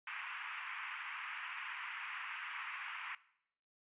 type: band-pass noise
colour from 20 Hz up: white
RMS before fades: -45 dBFS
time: 0.07-3.15 s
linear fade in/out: 2 ms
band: 960 to 2700 Hz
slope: 48 dB/octave
effects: noise-tail reverb RT60 0.7 s tail -19 dB re dry + resampled to 8000 Hz